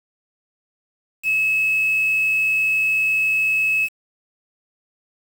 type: tone with quantisation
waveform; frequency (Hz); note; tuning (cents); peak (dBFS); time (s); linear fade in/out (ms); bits
sine; 2586; E7; -34; -16; 1.23-3.89; 50; 6
effects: none